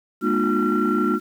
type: tone cluster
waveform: sine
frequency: 210.4 / 241.5 / 306.1 / 358.9 / 1366 Hz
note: G#3 / B3 / D#4 / F4 / F6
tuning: +23 / -39 / -28 / +47 / -39 cents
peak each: -23 dBFS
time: 0.21-1.2 s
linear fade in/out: 50 ms
effects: tanh soft clip ceiling -11 dBFS + 8-bit